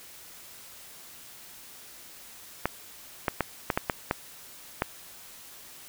clicks, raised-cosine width 0.5 ms, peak -9 dBFS, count 8, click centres 2.656 / 3.282 / 3.407 / 3.702 / 3.775 / 3.898 / 4.111 / 4.821 s, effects white hiss -48 dBFS RMS until 5.88 s

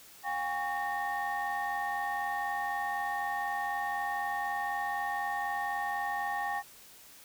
sine tone cluster, 725 / 809 / 1114 / 1835 Hz, F#5 / G#5 / C#6 / A#6, -35 / -46 / +8 / -28 cents, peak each -39 / -32 / -39 / -35 dBFS, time 0.23-6.63 s, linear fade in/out 50 ms, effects tanh soft clip ceiling -25 dBFS + white hiss -54 dBFS RMS until 7.24 s

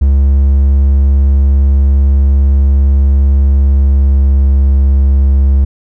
triangle tone with pitch glide, 68.8 to 68.17 Hz, C#2 to C#2, -12 to -28 cents, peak -3 dBFS, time 0.01-5.65 s, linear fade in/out 10 ms, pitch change -16 cents, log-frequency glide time 3.52-4.51 s, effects none

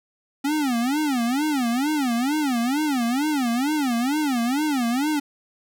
square tone with vibrato, 267.6 Hz, C4, 39 cents sharp, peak -21 dBFS, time 0.44-5.2 s, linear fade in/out 10 ms, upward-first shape sine, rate 2.2 Hz, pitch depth 250 cents each way, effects none

